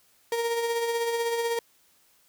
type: tone with tremolo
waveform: 35% pulse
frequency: 465.9 Hz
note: A#4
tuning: 1 cent flat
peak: -22 dBFS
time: 0.32-1.59 s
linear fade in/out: 2 ms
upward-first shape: sine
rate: 16 Hz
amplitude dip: 40%
effects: white hiss -63 dBFS RMS until 2.28 s